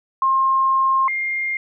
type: tone pair in turn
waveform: sine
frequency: 1065 / 2117 Hz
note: C6 / C7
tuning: +30 / +20 cents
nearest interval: octave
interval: 1190 cents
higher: second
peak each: -14 / -20 dBFS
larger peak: first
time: 0.22-1.08 / 1.08-1.57 s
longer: first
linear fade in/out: 2 ms
effects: none